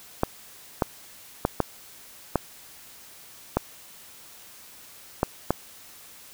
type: clicks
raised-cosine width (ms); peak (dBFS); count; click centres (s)
1; -6; 8; 0.234 / 0.822 / 1.451 / 1.603 / 2.357 / 3.57 / 5.231 / 5.506
effects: white hiss -48 dBFS RMS until 6.33 s